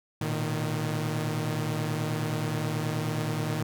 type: tone cluster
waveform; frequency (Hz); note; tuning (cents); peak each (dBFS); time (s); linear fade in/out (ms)
sawtooth; 113.5 / 122.9 / 154.5; A#2 / B2 / D#3; -46 / -8 / -12; -28 / -33 / -26; 0.21-3.63; 5
effects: none